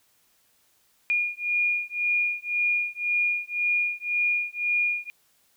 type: beating tone pair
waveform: sine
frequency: 2429 / 2430.9 Hz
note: D#7 / D#7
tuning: -42 / -41 cents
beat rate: 1.9 Hz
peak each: -26 dBFS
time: 1.1-5.1 s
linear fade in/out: 0 ms
effects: white hiss -65 dBFS RMS until 5.56 s